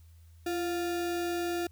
sine tone with sample-and-hold, 343.8 Hz, F4, 27 cents flat, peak -29 dBFS, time 0.46-1.67 s, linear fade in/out 5 ms, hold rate 1050 Hz, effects added 82 Hz sine -52 dBFS peak until 1.71 s + white hiss -69 dBFS RMS until 1.71 s

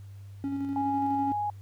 triangle tone with tremolo, 277.2 Hz, C#4, in tune, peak -26 dBFS, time 0.44-1.32 s, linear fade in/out 0 ms, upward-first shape square, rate 12 Hz, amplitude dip 25%
sine tone, 830.6 Hz, G#5, in tune, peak -27 dBFS, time 0.76-1.5 s, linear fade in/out 2 ms
effects added 99 Hz sine -42 dBFS peak until 1.61 s + pink hiss -64 dBFS RMS until 1.61 s

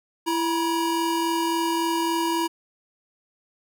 square tone pair together, 334.2 / 959 Hz, E4 / A#5, +24 / +49 cents, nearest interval octave + tritone, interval 1825 cents, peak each -25 / -26 dBFS, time 0.26-2.48 s, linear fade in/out 20 ms, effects none

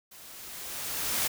white noise with level ramp, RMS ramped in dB -50 to -27 dBFS, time 0.11-1.28 s, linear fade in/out 10 ms, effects none

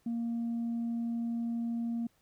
sine tone, 233.1 Hz, A#3, in tune, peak -29 dBFS, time 0.06-2.07 s, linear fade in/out 5 ms, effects tanh soft clip ceiling -29 dBFS + pink hiss -71 dBFS RMS until 2.21 s

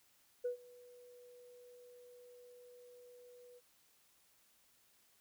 sine tone with ADSR envelope, 490.6 Hz, B4, 12 cents flat, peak -32 dBFS, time 0.44-3.61 s, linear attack 14 ms, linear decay 110 ms, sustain -24 dB, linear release 39 ms, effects tanh soft clip ceiling -31 dBFS + white hiss -71 dBFS RMS until 5.2 s

